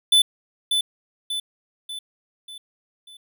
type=tone with echo; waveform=square; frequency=3502 Hz; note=A7; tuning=9 cents flat; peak=-13 dBFS; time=0.12-0.22 s; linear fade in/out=5 ms; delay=590 ms; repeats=5; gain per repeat=-6 dB; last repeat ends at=3.17 s; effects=none